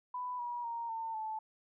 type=tone with pitch steps; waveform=sine; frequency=994 / 962.4 / 931.7 / 902.1 / 873.4 Hz; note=B5 / B5 / A#5 / A5 / A5; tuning=+11 / -45 / -1 / +43 / -13 cents; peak=-36 dBFS; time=0.14-1.39 s; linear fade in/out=5 ms; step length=250 ms; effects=none